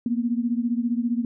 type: beating tone pair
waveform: sine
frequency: 233.1 / 248.1 Hz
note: A#3 / B3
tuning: 0 / +8 cents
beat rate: 15 Hz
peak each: -23 / -26 dBFS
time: 0.06-1.25 s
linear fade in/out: 2 ms
effects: none